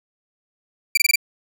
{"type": "tone bursts", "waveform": "sawtooth", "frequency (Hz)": 2349, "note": "D7", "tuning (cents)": 0, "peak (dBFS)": -9, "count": 5, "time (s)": [0.95, 1.158], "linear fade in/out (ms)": 5, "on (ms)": 24, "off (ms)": 22, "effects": []}